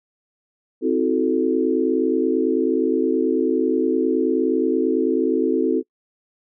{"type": "chord", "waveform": "sine", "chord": "F# half-diminished seventh", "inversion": "second", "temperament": "equal with one note detuned", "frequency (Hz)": [261.6, 321.2, 370, 440], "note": ["C4", "E4", "F#4", "A4"], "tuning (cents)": [0, -45, 0, 0], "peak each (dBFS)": -22, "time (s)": [0.81, 5.83], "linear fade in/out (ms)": 50, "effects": ["noise-tail reverb RT60 0.1 s tail -26 dB re dry"]}